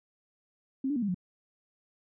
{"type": "tone with pitch steps", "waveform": "sine", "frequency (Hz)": [266.8, 291.9, 241.2, 203.4, 180.2], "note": ["C4", "D4", "B3", "G#3", "F#3"], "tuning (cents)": [34, -10, -41, -36, -45], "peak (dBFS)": -27, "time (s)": [0.84, 1.145], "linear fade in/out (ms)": 5, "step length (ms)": 61, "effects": []}